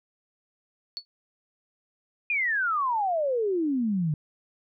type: tone with exponential decay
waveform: sine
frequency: 4435 Hz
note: C#8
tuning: in tune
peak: -27 dBFS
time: 0.97-1.05 s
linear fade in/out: 0 ms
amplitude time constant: 16 ms
type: exponential sweep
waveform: sine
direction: down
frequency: 2489 to 145.5 Hz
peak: -23 dBFS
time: 2.3-4.14 s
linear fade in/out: 2 ms
effects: none